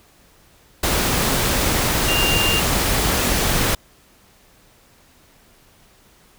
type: tone in noise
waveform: sine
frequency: 2794 Hz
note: F7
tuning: in tune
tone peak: -19 dBFS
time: 2.08-2.6 s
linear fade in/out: 5 ms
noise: pink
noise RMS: -19 dBFS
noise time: 0.83-3.75 s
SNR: -3 dB
effects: pink hiss -53 dBFS RMS until 6.38 s